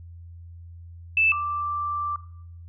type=tone pair in turn; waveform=sine; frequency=2637 / 1174.6 Hz; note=E7 / D6; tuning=0 / 0 cents; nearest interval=octave + major second; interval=1400 cents; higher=first; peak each=-17 / -25 dBFS; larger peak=first; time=1.17-1.32 / 1.32-2.16 s; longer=second; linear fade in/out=2 ms; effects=noise-tail reverb RT60 0.7 s tail -18 dB re dry + added 85 Hz sine -40 dBFS peak until 2.68 s